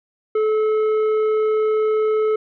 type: tone with tanh clipping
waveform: triangle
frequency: 432.4 Hz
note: A4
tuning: 30 cents flat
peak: -17 dBFS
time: 0.35-2.36 s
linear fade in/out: 5 ms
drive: 12 dB
effects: none